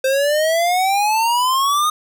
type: exponential sweep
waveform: square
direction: up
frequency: 521 to 1244.5 Hz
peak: -15 dBFS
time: 0.04-1.9 s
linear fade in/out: 5 ms
effects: none